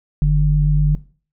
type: tone pair together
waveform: sine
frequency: 47.29 / 150 Hz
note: F#1 / D3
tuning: +39 / +37 cents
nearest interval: octave + minor sixth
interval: 1998 cents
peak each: -14 dBFS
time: 0.22-0.95 s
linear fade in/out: 0 ms
effects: noise-tail reverb RT60 0.4 s tail -18 dB re dry